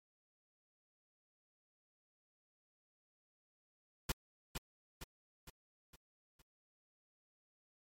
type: noise with echo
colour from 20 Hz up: pink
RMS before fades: -35 dBFS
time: 4.09-4.12 s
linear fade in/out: 5 ms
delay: 460 ms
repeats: 5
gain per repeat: -6 dB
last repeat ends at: 6.42 s
effects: MP3 64 kbps